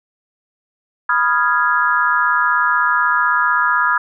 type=chord; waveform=sine; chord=F half-diminished seventh; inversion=second; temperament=equal with one note detuned; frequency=987.8 / 1240.9 / 1396.9 / 1661.2 Hz; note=Cb6 / Eb6 / F6 / Ab6; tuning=0 / -5 / 0 / 0 cents; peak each=-19 / -18 / -18 / -18 dBFS; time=1.09-3.98 s; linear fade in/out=5 ms; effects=none